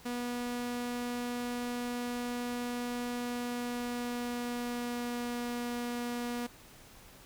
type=tone with pitch glide; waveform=sawtooth; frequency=243 to 240.9 Hz; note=B3 to B3; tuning=-28 to -43 cents; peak=-30 dBFS; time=0.05-6.47 s; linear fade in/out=10 ms; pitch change=-15 cents; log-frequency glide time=3.19-5.47 s; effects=pink hiss -55 dBFS RMS until 7.25 s